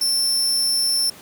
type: tone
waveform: sawtooth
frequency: 5370 Hz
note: E8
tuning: 31 cents sharp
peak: -15 dBFS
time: 0.01-1.1 s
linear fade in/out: 5 ms
effects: pink hiss -43 dBFS RMS until 1.21 s + high-pass 150 Hz 12 dB/octave